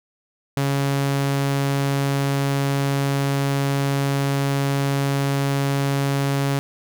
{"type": "tone", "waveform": "sawtooth", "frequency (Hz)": 139, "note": "C#3", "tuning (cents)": 5, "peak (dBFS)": -15, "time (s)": [0.57, 6.59], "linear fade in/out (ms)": 0, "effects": []}